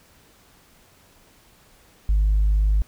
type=tone; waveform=sine; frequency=51.4 Hz; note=G#1; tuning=17 cents flat; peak=-14 dBFS; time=2.09-2.82 s; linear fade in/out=0 ms; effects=tanh soft clip ceiling -13 dBFS + pink hiss -55 dBFS RMS until 2.87 s